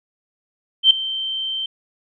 sine tone with ADSR envelope, 3119 Hz, G7, 9 cents flat, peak -5 dBFS, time 0.83-1.66 s, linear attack 76 ms, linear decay 4 ms, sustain -17 dB, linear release 4 ms, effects none

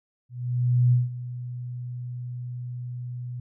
sine tone with ADSR envelope, 123.2 Hz, B2, 4 cents flat, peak -15 dBFS, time 0.29-3.4 s, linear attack 630 ms, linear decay 170 ms, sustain -16 dB, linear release 4 ms, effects none

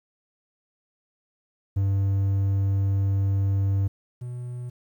triangle tone pair in turn, 98 / 122.9 Hz, G2 / B2, 0 / -8 cents, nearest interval major third, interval 392 cents, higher second, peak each -18 / -29 dBFS, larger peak first, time 1.76-3.88 / 4.21-4.7 s, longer first, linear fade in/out 10 ms, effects 10-bit

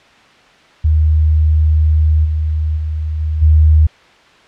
sine tone with level steps, 77.6 Hz, D#2, 4 cents flat, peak -8 / -13 / -16 / -14 / -5 dBFS, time 0.84-3.87 s, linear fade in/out 10 ms, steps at 2.24 / 2.76 / 3.19 / 3.41 s, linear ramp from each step 20 ms, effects white hiss -45 dBFS RMS until 4.47 s + low-pass 3000 Hz 12 dB/octave

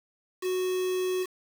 triangle tone with quantisation, 369.1 Hz, F#4, 4 cents flat, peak -24 dBFS, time 0.41-1.27 s, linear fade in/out 50 ms, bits 6, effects none

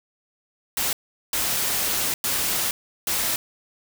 white noise bursts at uneven times, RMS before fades -24 dBFS, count 4, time 0.77-0.93 / 1.33-2.14 / 2.24-2.71 / 3.07-3.36 s, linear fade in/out 2 ms, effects none

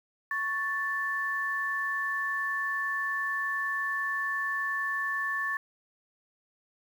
sine tone pair together, 1108.7 / 1760 Hz, C#6 / A6, 0 / 0 cents, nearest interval minor sixth, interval 800 cents, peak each -34 / -29 dBFS, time 0.31-5.57 s, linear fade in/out 2 ms, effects 9-bit

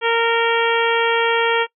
harmonic tone, 461.9 Hz, A#4, 16 cents flat, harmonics 1 / 2 / 3 / 4 / 5 / 6 / 7, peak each -18 / -21 / -23 / -24 / -25 / -26 / -26 dBFS, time 0.01-1.67 s, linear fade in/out 50 ms, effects noise-tail reverb RT60 0.1 s tail -22 dB re dry

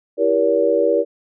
sine chord, E diminished seventh, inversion none, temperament just, 329.6 / 395.6 / 474.7 / 569.6 Hz, E4 / G4 / Bb4 / Db5, 0 / +16 / +31 / +47 cents, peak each -22 / -21 / -17 / -18 dBFS, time 0.17-1.05 s, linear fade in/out 50 ms, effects none

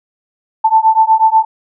sine beating tone pair, 880 / 888.2 Hz, A5 / A5, 0 / +16 cents, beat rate 8.2 Hz, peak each -10 dBFS, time 0.64-1.45 s, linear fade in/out 10 ms, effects none

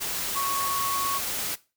sine tone in noise, 1108.7 Hz, C#6, in tune, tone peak -26 dBFS, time 0.35-1.19 s, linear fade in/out 20 ms, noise white, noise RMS -30 dBFS, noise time 0-1.56 s, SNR +1 dB, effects noise-tail reverb RT60 0.3 s tail -19 dB re dry

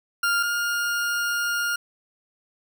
40% pulse tone pair in turn, 1400 / 1413.8 Hz, F6 / F6, +4 / +21 cents, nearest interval unison, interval 17 cents, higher second, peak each -19 / -22 dBFS, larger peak first, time 0.23-0.43 / 0.43-1.76 s, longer second, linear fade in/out 5 ms, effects none

